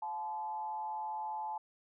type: tone with frequency modulation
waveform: sine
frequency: 865 Hz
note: A5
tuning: 30 cents flat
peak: -36 dBFS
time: 0.02-1.58 s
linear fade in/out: 5 ms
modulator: 157 Hz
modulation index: 0.52
effects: none